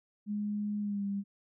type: tone with pitch glide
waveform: sine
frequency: 207.7 to 199.58 Hz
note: G#3 to G3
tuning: 0 to +31 cents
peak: -31 dBFS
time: 0.26-1.24 s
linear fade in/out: 50 ms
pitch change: -69 cents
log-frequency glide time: 0.8-1.04 s
effects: none

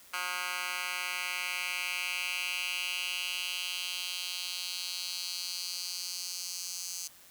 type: tone with high-pass filter sweep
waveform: 10% pulse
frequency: 180 Hz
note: F#3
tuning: 47 cents flat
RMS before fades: -36 dBFS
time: 0.13-7.08 s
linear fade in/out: 10 ms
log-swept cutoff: 1600 to 5900 Hz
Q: 2.9
effects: white hiss -56 dBFS RMS until 7.3 s

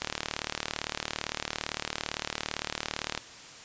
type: click train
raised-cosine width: 0.2 ms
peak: -12 dBFS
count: 120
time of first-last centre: 0.02-3.176 s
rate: 37.7 Hz
effects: white hiss -47 dBFS RMS until 3.64 s + resampled to 16000 Hz

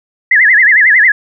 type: tone with vibrato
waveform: sine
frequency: 1864.7 Hz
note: A#6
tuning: in tune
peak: -4 dBFS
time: 0.31-1.12 s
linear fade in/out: 5 ms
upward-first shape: sine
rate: 11 Hz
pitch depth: 200 cents each way
effects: none

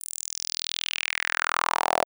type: tone with high-pass filter sweep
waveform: sawtooth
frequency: 41.2 Hz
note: E1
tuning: in tune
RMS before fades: -28 dBFS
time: 0-2.05 s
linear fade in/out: 20 ms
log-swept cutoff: 9600 to 640 Hz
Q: 3.6
effects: none

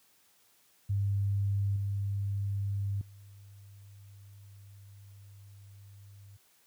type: tone with level steps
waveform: sine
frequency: 99.8 Hz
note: G2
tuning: 32 cents sharp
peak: -26 / -29 / -49 dBFS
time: 0.89-6.37 s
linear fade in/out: 10 ms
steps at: 1.76 / 3.01 s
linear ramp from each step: 2 ms
effects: white hiss -66 dBFS RMS until 6.66 s + high-pass 60 Hz 12 dB/octave

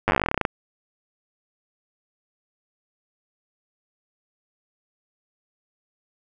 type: slowing click train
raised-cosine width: 0.5 ms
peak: -5 dBFS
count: 19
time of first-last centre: 0.08-0.452 s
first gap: 9 ms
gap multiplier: 1.09
effects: none

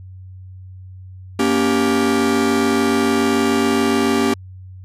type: chord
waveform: 45% pulse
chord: G diminished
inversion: first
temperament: just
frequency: 235.2 / 282.2 / 392 Hz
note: Bb3 / Db4 / G4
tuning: +16 / +31 / 0 cents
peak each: -19 dBFS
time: 1.39-4.34 s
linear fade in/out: 5 ms
effects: added 93 Hz sine -34 dBFS peak until 4.84 s + low-pass 11000 Hz 12 dB/octave

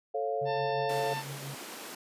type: chord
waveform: sine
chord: A augmented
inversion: none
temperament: equal with one note detuned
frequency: 440 / 550.2 / 698.5 Hz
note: A4 / C#5 / E#5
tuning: 0 / -13 / 0 cents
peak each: -33 / -34 / -33 dBFS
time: 0.14-1.14 s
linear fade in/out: 10 ms
type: tone with tremolo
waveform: triangle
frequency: 138.9 Hz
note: C#3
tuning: 4 cents sharp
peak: -35 dBFS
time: 0.41-1.55 s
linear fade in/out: 10 ms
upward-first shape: triangle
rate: 5.8 Hz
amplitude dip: 65%
type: harmonic tone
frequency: 892 Hz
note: A5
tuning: 23 cents sharp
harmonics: 1 / 2 / 3 / 4 / 5 / 6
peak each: -35 / -41 / -45 / -47 / -49 / -51 dBFS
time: 0.45-1.24 s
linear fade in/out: 50 ms
type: high-pass noise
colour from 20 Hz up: pink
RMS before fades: -43 dBFS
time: 0.89-1.95 s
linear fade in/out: 5 ms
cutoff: 240 Hz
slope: 24 dB/octave
effects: resampled to 32000 Hz

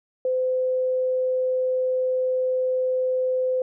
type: tone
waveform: sine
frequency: 512 Hz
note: C5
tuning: 38 cents flat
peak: -20 dBFS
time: 0.25-3.62 s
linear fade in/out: 2 ms
effects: none

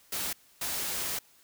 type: noise bursts at uneven times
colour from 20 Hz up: white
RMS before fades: -33 dBFS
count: 2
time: 0.12-0.33 / 0.61-1.19 s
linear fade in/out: 5 ms
effects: white hiss -61 dBFS RMS until 1.43 s

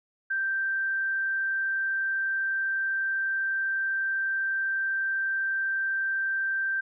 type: tone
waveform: sine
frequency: 1568 Hz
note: G6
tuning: in tune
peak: -25 dBFS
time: 0.3-6.81 s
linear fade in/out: 10 ms
effects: none

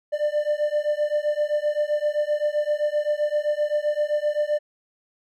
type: beating tone pair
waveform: triangle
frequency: 592 / 599.7 Hz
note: D5 / D5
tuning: +14 / +36 cents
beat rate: 7.7 Hz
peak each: -22 dBFS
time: 0.12-4.59 s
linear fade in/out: 20 ms
effects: none

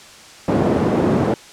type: band-pass noise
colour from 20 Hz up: white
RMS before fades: -17 dBFS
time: 0.48-1.34 s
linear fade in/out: 2 ms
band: 130 to 390 Hz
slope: 12 dB/octave
effects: white hiss -41 dBFS RMS until 1.52 s + low-pass 7000 Hz 12 dB/octave

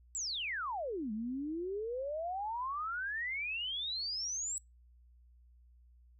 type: exponential two-way sweep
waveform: sine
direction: down then up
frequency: 7902 to 207.7 to 7902 Hz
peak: -35 dBFS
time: 0.15-4.58 s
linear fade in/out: 0 ms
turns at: 1.12 s
effects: noise-tail reverb RT60 0.2 s tail -24 dB re dry + added 60 Hz sine -59 dBFS peak until 6.19 s

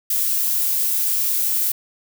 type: noise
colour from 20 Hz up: violet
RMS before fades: -20 dBFS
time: 0.1-1.72 s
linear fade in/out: 5 ms
effects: none

